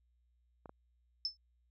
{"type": "clicks", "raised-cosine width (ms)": 1, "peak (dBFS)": -35, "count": 2, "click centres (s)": [0.658, 0.694]}
{"type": "tone with exponential decay", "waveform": "sine", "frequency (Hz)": 5274, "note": "E8", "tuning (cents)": 0, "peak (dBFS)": -29, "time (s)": [1.25, 1.37], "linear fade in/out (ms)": 1, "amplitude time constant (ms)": 24}
{"effects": ["added 60 Hz sine -70 dBFS peak until 1.7 s"]}